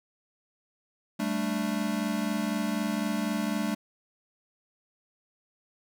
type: chord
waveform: square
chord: G suspended second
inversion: none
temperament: equal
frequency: 196 / 220 / 293.7 Hz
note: G3 / A3 / D4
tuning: 0 / 0 / 0 cents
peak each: -33 / -31 / -34 dBFS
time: 1.19-3.75 s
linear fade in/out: 10 ms
effects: none